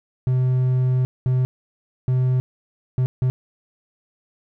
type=tone bursts at uneven times; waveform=triangle; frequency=127.8 Hz; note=C3; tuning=40 cents flat; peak=-14 dBFS; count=5; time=0.27-1.05 / 1.26-1.45 / 2.08-2.4 / 2.98-3.06 / 3.22-3.3 s; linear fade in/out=0 ms; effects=none